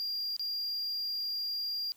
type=tone with dropouts; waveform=triangle; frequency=4787 Hz; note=D8; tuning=32 cents sharp; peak=-31 dBFS; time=0-1.92 s; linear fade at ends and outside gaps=0 ms; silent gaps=0.365-0.395 s; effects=white hiss -64 dBFS RMS until 1.96 s